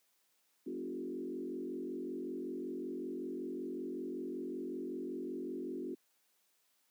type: tone with frequency modulation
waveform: sine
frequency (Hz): 311.1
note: D#4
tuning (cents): 0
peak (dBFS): -37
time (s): 0.66-5.95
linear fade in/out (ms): 10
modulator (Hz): 45.3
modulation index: 1.8
effects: white hiss -75 dBFS RMS until 6.9 s + high-pass 200 Hz 12 dB/octave